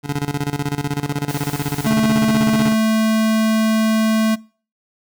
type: tone with tremolo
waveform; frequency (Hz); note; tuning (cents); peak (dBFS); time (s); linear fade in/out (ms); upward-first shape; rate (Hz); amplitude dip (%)
25% pulse; 143.7; D3; -37; -14; 0.03-2.75; 50; square; 16; 80
type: noise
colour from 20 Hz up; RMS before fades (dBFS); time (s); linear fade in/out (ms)
white; -33; 1.29-1.9; 5
type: tone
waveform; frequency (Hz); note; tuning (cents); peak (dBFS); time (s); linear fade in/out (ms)
square; 220; A3; 0; -15; 1.85-4.36; 20
effects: noise-tail reverb RT60 0.4 s tail -23 dB re dry